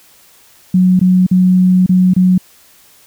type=tone with dropouts; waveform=sine; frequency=183.6 Hz; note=F#3; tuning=13 cents flat; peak=-6 dBFS; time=0.74-2.38 s; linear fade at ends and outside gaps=5 ms; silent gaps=0.994-1.012 / 1.266-1.312 / 1.863-1.892 / 2.137-2.163 s; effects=white hiss -46 dBFS RMS until 3.06 s